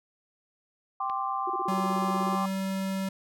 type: chord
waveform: sine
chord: G suspended fourth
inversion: none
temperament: equal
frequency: 784 / 1046.5 / 1174.7 Hz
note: G5 / C6 / D6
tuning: 0 / 0 / 0 cents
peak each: -32 dBFS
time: 1-2.46 s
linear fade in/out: 5 ms
type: click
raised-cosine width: 0.3 ms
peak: -27 dBFS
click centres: 1.098 s
type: tone bursts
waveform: sine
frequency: 365.3 Hz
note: F#4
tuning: 22 cents flat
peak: -32 dBFS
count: 15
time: 1.47-2.354 s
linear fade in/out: 5 ms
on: 30 ms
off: 31 ms
type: tone with pitch glide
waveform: square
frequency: 190.1 to 192.2 Hz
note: F#3 to G3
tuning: +47 to -34 cents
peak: -29 dBFS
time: 1.68-3.09 s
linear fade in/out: 5 ms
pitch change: +19 cents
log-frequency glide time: 2.2-2.55 s
effects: none